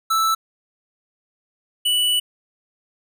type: tone pair in turn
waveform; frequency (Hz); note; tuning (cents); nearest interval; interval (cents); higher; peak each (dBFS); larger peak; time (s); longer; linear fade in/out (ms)
square; 1318.5 / 2960; E6 / F#7; 0 / 0; octave + major second; 1400; second; -17; neither; 0.1-0.35 / 1.85-2.2; second; 10
effects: none